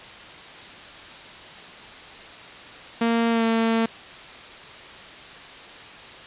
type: tone with pitch glide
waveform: sawtooth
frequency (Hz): 231.1 to 226.7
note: A#3 to A#3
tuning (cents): -15 to -48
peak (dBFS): -15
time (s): 3.01-3.86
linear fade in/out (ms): 5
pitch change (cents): -33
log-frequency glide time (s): 3.3-3.44
effects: white hiss -41 dBFS RMS until 6.26 s + resampled to 8000 Hz